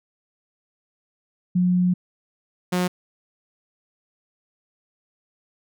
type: tone pair in turn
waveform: sine / sawtooth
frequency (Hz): 180 / 180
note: F#3 / F#3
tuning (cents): -47 / -47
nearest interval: unison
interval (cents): 0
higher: neither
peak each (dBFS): -16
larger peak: neither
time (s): 1.55-1.94 / 2.72-2.88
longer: first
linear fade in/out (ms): 10
effects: none